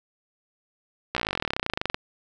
slowing click train, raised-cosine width 0.3 ms, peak -9 dBFS, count 30, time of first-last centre 1.15-1.944 s, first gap 15 ms, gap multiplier 1.04, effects none

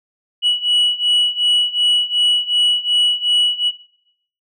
sine beating tone pair, 2933 / 2935.7 Hz, F#7 / F#7, -16 / -14 cents, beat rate 2.7 Hz, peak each -15 / -13 dBFS, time 0.42-3.72 s, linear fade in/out 50 ms, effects noise-tail reverb RT60 0.7 s tail -17 dB re dry + tanh soft clip ceiling -10 dBFS

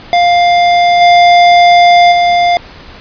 square tone with level steps, 700 Hz, F5, 4 cents sharp, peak -6 / -3 / -7 dBFS, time 0.13-2.57 s, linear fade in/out 0 ms, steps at 1 / 2.11 s, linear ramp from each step 20 ms, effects pink hiss -33 dBFS RMS until 3 s + resampled to 11025 Hz

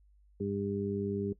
harmonic tone, 100 Hz, G2, 35 cents sharp, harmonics 1 / 2 / 3 / 4, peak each -39 / -35 / -40 / -35 dBFS, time 0.4-1.33 s, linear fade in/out 5 ms, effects noise-tail reverb RT60 0.1 s tail -18 dB re dry + added 50 Hz sine -60 dBFS peak until 1.39 s

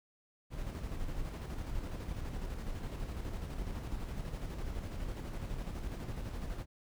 brown noise with tremolo, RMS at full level -38 dBFS, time 0.5-6.66 s, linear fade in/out 50 ms, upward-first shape square, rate 12 Hz, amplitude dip 35%, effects none

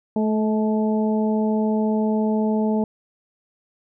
harmonic tone with a mistuned harmonic, 216.5 Hz, A3, 28 cents flat, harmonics 1 / 2 / 3 / 4, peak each -19 / -25 / -29 / -31 dBFS, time 0.16-2.84 s, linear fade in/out 2 ms, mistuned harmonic 3, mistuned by -18 cents, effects none

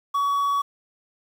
triangle tone with quantisation, 1129 Hz, C#6, 31 cents sharp, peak -18 dBFS, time 0.14-0.62 s, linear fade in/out 10 ms, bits 8, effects none

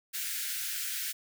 white high-pass noise, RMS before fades -35 dBFS, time 0.13-1.13 s, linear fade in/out 20 ms, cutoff 1400 Hz, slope 96 dB/octave, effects none

